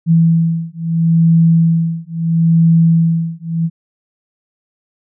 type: beating tone pair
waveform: sine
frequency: 164.81 / 165.56 Hz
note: E3 / E3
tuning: 0 / +8 cents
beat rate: 0.75 Hz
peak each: -12 dBFS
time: 0.06-3.7 s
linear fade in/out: 50 ms
effects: none